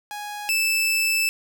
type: tone pair in turn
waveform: sawtooth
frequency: 830 / 2635 Hz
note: G#5 / E7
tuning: -1 / -1 cents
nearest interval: octave + minor sixth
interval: 2000 cents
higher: second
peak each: -27 / -16 dBFS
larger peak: second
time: 0.11-0.49 / 0.49-1.29 s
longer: second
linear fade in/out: 0 ms
effects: none